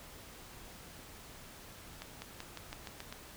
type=accelerating click train; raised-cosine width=0.2 ms; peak=-25 dBFS; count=8; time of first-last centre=2.02-3.125 s; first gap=200 ms; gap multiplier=0.92; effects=pink hiss -52 dBFS RMS until 3.36 s